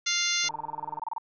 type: harmonic tone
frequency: 698.5 Hz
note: F5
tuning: in tune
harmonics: 2 / 3 / 4 / 5 / 6 / 7 / 8 / 9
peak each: -36 / -31 / -34 / -32 / -32 / -36 / -34 / -31 dBFS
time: 0.06-0.49 s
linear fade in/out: 10 ms
type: click train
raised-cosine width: 1 ms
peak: -36 dBFS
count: 85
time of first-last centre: 0.44-0.996 s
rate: 151 Hz
type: tone bursts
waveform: sine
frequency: 910 Hz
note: A#5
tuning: 42 cents flat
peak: -29 dBFS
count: 15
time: 0.49-1.182 s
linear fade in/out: 2 ms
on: 20 ms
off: 28 ms
effects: none